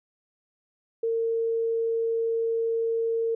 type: tone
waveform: sine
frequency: 456.3 Hz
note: A#4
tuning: 37 cents flat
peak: -23 dBFS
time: 1.03-3.35 s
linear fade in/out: 5 ms
effects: none